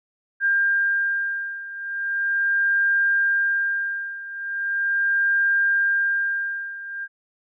sine beating tone pair, 1599 / 1599.39 Hz, G6 / G6, +34 / +34 cents, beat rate 0.39 Hz, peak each -21 / -24 dBFS, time 0.4-7.08 s, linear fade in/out 50 ms, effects none

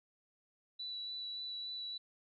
sine tone with vibrato, 3951 Hz, B7, in tune, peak -40 dBFS, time 0.79-1.98 s, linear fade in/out 10 ms, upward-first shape sine, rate 3.5 Hz, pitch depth 11 cents each way, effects none

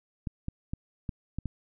clicks, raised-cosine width 5 ms, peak -20 dBFS, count 6, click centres 0.272 / 0.484 / 0.735 / 1.092 / 1.386 / 1.457 s, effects none

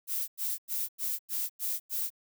violet noise bursts, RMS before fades -32 dBFS, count 7, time 0.07-2.104 s, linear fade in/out 50 ms, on 210 ms, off 94 ms, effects none

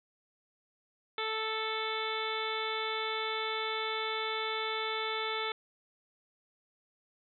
harmonic tone, 440 Hz, A4, in tune, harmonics 1 / 2 / 3 / 4 / 5 / 6 / 7 / 8 / 9, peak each -38 / -40 / -38 / -44 / -39 / -48 / -47 / -39 / -46 dBFS, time 1.18-5.52 s, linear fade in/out 2 ms, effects none

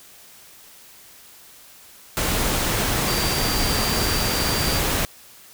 sine tone in noise, 4699 Hz, D8, in tune, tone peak -28 dBFS, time 3.08-4.79 s, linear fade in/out 0 ms, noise pink, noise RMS -22 dBFS, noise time 2.17-5.05 s, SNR -9 dB, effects white hiss -47 dBFS RMS until 5.53 s

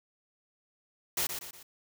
white noise with echo, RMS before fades -30 dBFS, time 1.17-1.27 s, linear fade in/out 5 ms, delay 120 ms, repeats 3, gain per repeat -7 dB, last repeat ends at 1.63 s, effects none

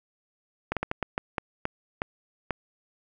slowing click train, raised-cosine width 0.5 ms, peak -12 dBFS, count 10, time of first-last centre 0.72-2.507 s, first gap 47 ms, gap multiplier 1.34, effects none

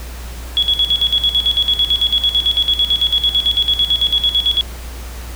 sine tone with tremolo, 3362 Hz, G#7, 20 cents sharp, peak -10 dBFS, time 0.57-4.61 s, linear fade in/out 0 ms, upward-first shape square, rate 9 Hz, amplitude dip 75%, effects added 60 Hz sine -27 dBFS peak until 5.35 s + pink hiss -35 dBFS RMS until 5.35 s

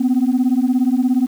sine beating tone pair, 245 / 262 Hz, B3 / C4, -14 / +2 cents, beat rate 17 Hz, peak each -14 dBFS, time 0-1.27 s, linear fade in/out 10 ms, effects tanh soft clip ceiling -10 dBFS + 7-bit

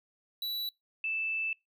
square / sine tone pair in turn, 3940 / 2639 Hz, B7 / E7, -5 / +1 cents, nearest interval perfect fifth, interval 694 cents, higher first, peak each -33 / -30 dBFS, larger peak second, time 0.42-0.69 / 1.04-1.53 s, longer second, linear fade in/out 2 ms, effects noise-tail reverb RT60 0.2 s tail -25 dB re dry

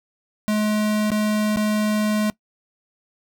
square tone with dropouts, 212.3 Hz, G#3, 38 cents sharp, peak -19 dBFS, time 0.48-2.3 s, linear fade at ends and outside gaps 0 ms, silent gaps 1.104-1.117 / 1.561-1.571 s, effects noise-tail reverb RT60 0.1 s tail -21 dB re dry

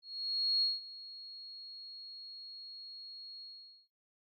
sine tone with ADSR envelope, 4304 Hz, C8, 48 cents sharp, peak -27 dBFS, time 0.02-3.88 s, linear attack 600 ms, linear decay 180 ms, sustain -19 dB, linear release 460 ms, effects noise-tail reverb RT60 0.4 s tail -24 dB re dry + AAC 32 kbps

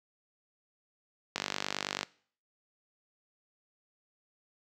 click train, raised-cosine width 0.2 ms, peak -13 dBFS, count 34, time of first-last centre 1.36-2.031 s, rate 49.2 Hz, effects noise-tail reverb RT60 0.5 s tail -22 dB re dry + high-pass 150 Hz 12 dB/octave

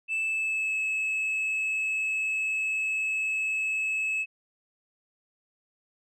sine tone with pitch glide, 2636 to 2592 Hz, E7 to E7, -1 to -30 cents, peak -23 dBFS, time 0.08-4.26 s, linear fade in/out 50 ms, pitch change -29 cents, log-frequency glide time 0.21-0.77 s, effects tanh soft clip ceiling -25 dBFS

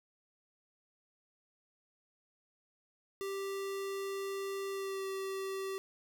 square tone with pitch glide, 392 to 386.2 Hz, G4 to G4, 0 to -26 cents, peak -37 dBFS, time 3.21-5.78 s, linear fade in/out 0 ms, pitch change -26 cents, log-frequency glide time 4.7-5.06 s, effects none

